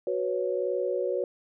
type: chord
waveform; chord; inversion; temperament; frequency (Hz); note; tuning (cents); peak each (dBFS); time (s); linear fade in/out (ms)
sine; F# suspended fourth; none; just; 370 / 493.3 / 555; F#4 / B4 / C#5; 0 / -2 / +2; -30; 0.07-1.24; 2
effects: none